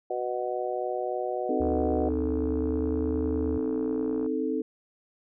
harmonic tone, 123.47 Hz, B2, in tune, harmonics 3 / 4 / 5 / 6, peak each -33 / -33 / -33 / -33 dBFS, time 0.1-2.09 s, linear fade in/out 5 ms
sine chord, A diminished, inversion first, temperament equal, 261.6 / 311.1 / 440 Hz, C4 / Eb4 / A4, 0 / 0 / 0 cents, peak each -30 dBFS, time 1.49-4.62 s, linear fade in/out 5 ms
sine tone with pitch glide, 75.2 to 78.08 Hz, D2 to D#2, +42 to +7 cents, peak -31 dBFS, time 1.6-3.58 s, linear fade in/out 5 ms, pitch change +65 cents, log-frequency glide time 2.52-2.95 s
click train, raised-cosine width 1 ms, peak -29 dBFS, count 159, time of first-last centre 1.62-4.262 s, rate 59.8 Hz
effects none

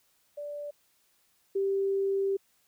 sine tone pair in turn, 584 / 391.7 Hz, D5 / G4, -10 / -1 cents, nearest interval perfect fifth, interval 691 cents, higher first, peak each -35 / -25 dBFS, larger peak second, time 0.37-0.71 / 1.55-2.37 s, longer second, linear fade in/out 10 ms, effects white hiss -69 dBFS RMS until 2.67 s

